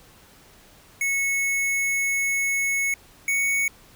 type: tone pair in turn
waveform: square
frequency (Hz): 2200 / 2222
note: C#7 / C#7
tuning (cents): -14 / +4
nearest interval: unison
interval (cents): 18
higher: second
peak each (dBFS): -22 / -21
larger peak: second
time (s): 1.01-2.94 / 3.28-3.68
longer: first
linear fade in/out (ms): 2
effects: pink hiss -52 dBFS RMS until 3.95 s